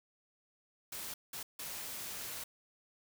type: noise bursts at uneven times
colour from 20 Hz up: white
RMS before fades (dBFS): -43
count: 3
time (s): 0.92-1.14 / 1.33-1.43 / 1.59-2.44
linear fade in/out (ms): 5
effects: none